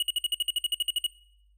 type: tone bursts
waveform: square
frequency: 2904 Hz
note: F#7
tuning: 33 cents flat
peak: -24 dBFS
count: 14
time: 0-1.065 s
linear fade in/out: 2 ms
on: 25 ms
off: 55 ms
effects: noise-tail reverb RT60 0.8 s tail -23 dB re dry + added 50 Hz sine -59 dBFS peak until 1.57 s